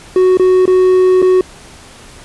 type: tone with dropouts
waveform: triangle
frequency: 370 Hz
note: F#4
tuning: in tune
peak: -4 dBFS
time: 0.16-1.41 s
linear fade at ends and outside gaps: 2 ms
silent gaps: 0.372-0.396 / 0.656-0.677 / 1.219-1.225 s
effects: pink hiss -37 dBFS RMS until 2.24 s + resampled to 24000 Hz